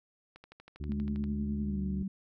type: click train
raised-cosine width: 0.3 ms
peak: -35 dBFS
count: 12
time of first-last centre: 0.36-1.24 s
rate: 12.5 Hz
type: harmonic tone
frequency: 73.42 Hz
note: D2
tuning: in tune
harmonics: 1 / 2 / 3 / 4 / 5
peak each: -36 / -42 / -46 / -48 / -50 dBFS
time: 0.8-2.03 s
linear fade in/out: 5 ms
type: tone with pitch glide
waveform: sine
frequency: 210.4 to 192.94 Hz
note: G#3 to G3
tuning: +23 to -27 cents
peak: -32 dBFS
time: 0.89-2.08 s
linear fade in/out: 5 ms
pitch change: -150 cents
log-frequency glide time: 1.61-1.83 s
effects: none